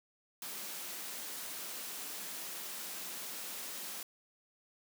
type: high-pass noise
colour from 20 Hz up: white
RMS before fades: -43 dBFS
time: 0.42-4.03 s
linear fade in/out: 2 ms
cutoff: 160 Hz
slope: 48 dB/octave
effects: none